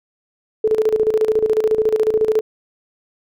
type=tone with tremolo; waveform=sine; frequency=435.3 Hz; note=A4; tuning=19 cents flat; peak=-11 dBFS; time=0.64-2.41 s; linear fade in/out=5 ms; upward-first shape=square; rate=14 Hz; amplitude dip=70%; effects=none